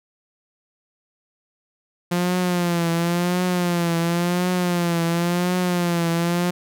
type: tone with vibrato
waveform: sawtooth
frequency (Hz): 174.3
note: F3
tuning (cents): -3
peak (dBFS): -15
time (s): 2.11-6.51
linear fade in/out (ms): 10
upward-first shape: triangle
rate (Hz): 0.94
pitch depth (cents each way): 77
effects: none